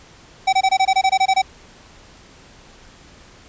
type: tone bursts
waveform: square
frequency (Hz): 766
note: G5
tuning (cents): -40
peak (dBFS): -13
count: 12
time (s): 0.47-1.42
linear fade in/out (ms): 10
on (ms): 59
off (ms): 22
effects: pink hiss -46 dBFS RMS until 3.48 s + resampled to 16000 Hz